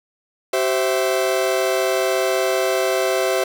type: chord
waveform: 40% pulse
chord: C major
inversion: second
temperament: equal with one note detuned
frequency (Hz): 382.4 / 523.3 / 659.3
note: G4 / C5 / E5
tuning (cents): -43 / 0 / 0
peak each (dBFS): -21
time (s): 0.53-3.44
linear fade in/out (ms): 5
effects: none